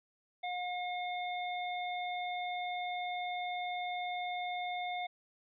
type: harmonic tone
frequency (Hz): 718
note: F5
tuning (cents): +48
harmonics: 1 / 3 / 5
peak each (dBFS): -36 / -42 / -46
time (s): 0.43-5.07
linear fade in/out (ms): 10
effects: none